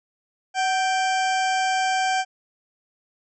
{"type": "harmonic tone with a mistuned harmonic", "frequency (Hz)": 784, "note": "G5", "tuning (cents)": 0, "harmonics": [1, 2, 3, 4, 6, 7, 8, 9, 10], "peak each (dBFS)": [-21, -27, -31, -33, -37, -38, -39, -40, -41], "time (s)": [0.54, 2.25], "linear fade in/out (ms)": 50, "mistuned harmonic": 1, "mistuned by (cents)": -71, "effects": []}